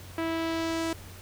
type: tone with low-pass filter sweep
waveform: sawtooth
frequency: 327.7 Hz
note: E4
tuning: 10 cents flat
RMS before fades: -30 dBFS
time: 0.18-0.93 s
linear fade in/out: 2 ms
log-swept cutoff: 2500 to 9100 Hz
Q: 1
effects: added 92 Hz sine -45 dBFS peak until 1.21 s + pink hiss -48 dBFS RMS until 1.21 s